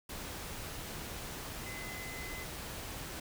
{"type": "tone in noise", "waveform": "sine", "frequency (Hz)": 2037, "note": "C7", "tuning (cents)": -47, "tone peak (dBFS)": -45, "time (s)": [1.66, 2.44], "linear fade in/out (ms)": 5, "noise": "pink", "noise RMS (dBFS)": -43, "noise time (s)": [0.09, 3.2], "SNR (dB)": -5, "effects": []}